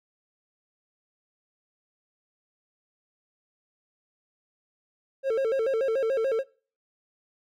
triangle tone with vibrato, 491.1 Hz, B4, 10 cents flat, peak -20 dBFS, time 5.23-6.44 s, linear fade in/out 50 ms, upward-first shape square, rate 6.9 Hz, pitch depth 160 cents each way, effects noise-tail reverb RT60 0.4 s tail -23 dB re dry + MP3 96 kbps

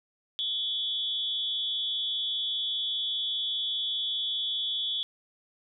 sine tone with amplitude modulation, 3400 Hz, G#7, 40 cents sharp, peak -24 dBFS, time 0.39-5.03 s, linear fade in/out 0 ms, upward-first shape sine, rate 275 Hz, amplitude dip 85%, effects none

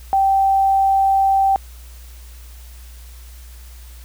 sine tone, 779 Hz, G5, 11 cents flat, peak -12 dBFS, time 0.13-1.56 s, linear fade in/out 0 ms, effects added 60 Hz sine -36 dBFS peak until 4.04 s + white hiss -47 dBFS RMS until 4.04 s

